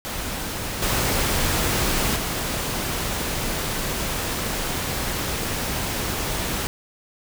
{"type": "noise with level steps", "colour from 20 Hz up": "pink", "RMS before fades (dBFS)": [-29, -22, -26], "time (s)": [0.05, 6.67], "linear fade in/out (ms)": 0, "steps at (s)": [0.82, 2.16], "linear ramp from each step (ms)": 5, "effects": []}